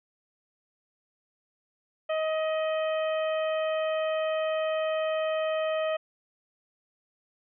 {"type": "harmonic tone with a mistuned harmonic", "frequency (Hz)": 630, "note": "D#5", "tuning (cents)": 21, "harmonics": [1, 2, 3, 4, 5], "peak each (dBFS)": [-26, -36, -40, -41, -42], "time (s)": [2.09, 5.97], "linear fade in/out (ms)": 10, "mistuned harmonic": 5, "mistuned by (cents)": -30, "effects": []}